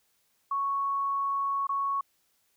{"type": "tone with dropouts", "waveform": "sine", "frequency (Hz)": 1108.7, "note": "C#6", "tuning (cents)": 0, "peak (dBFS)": -26, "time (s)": [0.51, 2.01], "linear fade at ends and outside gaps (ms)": 5, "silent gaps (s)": [1.67, 1.691], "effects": ["white hiss -71 dBFS RMS until 2.56 s"]}